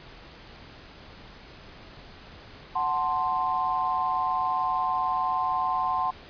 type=chord; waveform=sine; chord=F# diminished; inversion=none; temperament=equal; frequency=740 / 880 / 1046.5 Hz; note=F#5 / A5 / C6; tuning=0 / 0 / 0 cents; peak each=-29 / -30 / -26 dBFS; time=2.75-6.11 s; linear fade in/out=10 ms; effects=pink hiss -47 dBFS RMS until 6.29 s + resampled to 11025 Hz